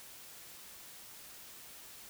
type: silence
effects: white hiss -52 dBFS RMS until 2.09 s